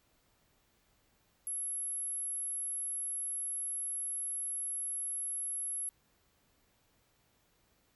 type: tone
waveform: sine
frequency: 11175 Hz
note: F9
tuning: in tune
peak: -32 dBFS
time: 1.47-5.89 s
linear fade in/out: 0 ms
effects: tanh soft clip ceiling -34 dBFS + pink hiss -72 dBFS RMS until 7.95 s